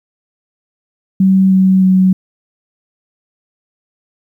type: tone with pitch steps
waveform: sine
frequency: 190.6 / 188.85 / 187.11 Hz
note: G3 / F#3 / F#3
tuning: -48 / +36 / +20 cents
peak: -6 dBFS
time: 1.2-2.13 s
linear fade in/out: 5 ms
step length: 310 ms
effects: 8-bit